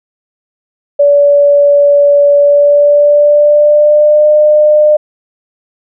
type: tone with pitch glide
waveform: sine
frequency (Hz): 574 to 603.2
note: D5 to D5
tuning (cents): -40 to +46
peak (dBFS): -3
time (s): 0.99-4.97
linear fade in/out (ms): 10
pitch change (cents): +86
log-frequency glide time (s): 2.37-4.3
effects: none